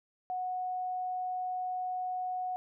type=tone; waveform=sine; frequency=735 Hz; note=F#5; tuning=12 cents flat; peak=-32 dBFS; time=0.3-2.56 s; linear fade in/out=0 ms; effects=none